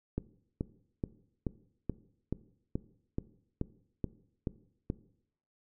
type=click train; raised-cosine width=3 ms; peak=-19 dBFS; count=12; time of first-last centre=0.18-4.901 s; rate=2.33 Hz; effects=noise-tail reverb RT60 0.7 s tail -18 dB re dry